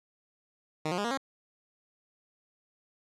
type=tone with pitch steps; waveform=10% pulse; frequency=155.3 / 178.39 / 204.9 / 235.4 / 270.4 Hz; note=D#3 / F3 / G#3 / A#3 / C#4; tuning=-3 / +37 / -23 / +17 / -43 cents; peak=-21 dBFS; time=0.85-1.175 s; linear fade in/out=5 ms; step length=65 ms; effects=low-pass 7000 Hz 12 dB/octave